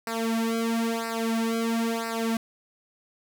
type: tone with flanger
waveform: sawtooth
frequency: 227.9 Hz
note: A#3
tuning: 39 cents flat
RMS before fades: -27 dBFS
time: 0.07-2.37 s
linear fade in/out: 2 ms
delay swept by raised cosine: 0.3 to 3.3 ms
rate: 1 Hz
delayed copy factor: -1
effects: none